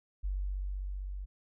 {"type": "tone with level ramp", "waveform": "sine", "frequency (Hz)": 47.79, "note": "G1", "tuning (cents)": -43, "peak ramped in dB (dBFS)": [-30, -37], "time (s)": [0.23, 1.26], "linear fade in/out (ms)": 20, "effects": []}